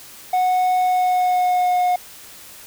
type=tone with pitch glide; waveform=triangle; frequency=735 to 722 Hz; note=F#5 to F#5; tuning=-12 to -43 cents; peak=-13 dBFS; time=0.33-1.96 s; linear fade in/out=5 ms; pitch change=-31 cents; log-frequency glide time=0.78-1.76 s; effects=white hiss -41 dBFS RMS until 2.66 s